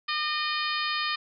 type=harmonic tone with a mistuned harmonic; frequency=612 Hz; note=D#5; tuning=29 cents flat; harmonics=2 / 3 / 4 / 5 / 6 / 7 / 8; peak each=-31 / -33 / -34 / -35 / -36 / -36 / -37 dBFS; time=0.08-1.16 s; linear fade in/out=10 ms; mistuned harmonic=2; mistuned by=-23 cents; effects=none